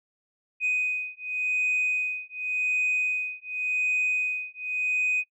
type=beating tone pair; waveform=sine; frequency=2498 / 2498.89 Hz; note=D#7 / D#7; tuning=+6 / +7 cents; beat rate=0.89 Hz; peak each=-27 dBFS; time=0.6-5.24 s; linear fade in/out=50 ms; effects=noise-tail reverb RT60 0.1 s tail -20 dB re dry + tanh soft clip ceiling -19 dBFS